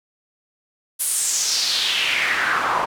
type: noise with band-pass filter sweep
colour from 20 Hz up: pink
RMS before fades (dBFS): -21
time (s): 0.99-2.86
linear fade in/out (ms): 20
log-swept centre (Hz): 11000 to 930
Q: 3.4
effects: none